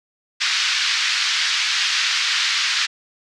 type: band-pass noise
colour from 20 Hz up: white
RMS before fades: -20 dBFS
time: 0.4-2.87 s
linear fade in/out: 20 ms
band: 1400 to 5200 Hz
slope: 24 dB/octave
effects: low-pass 8000 Hz 12 dB/octave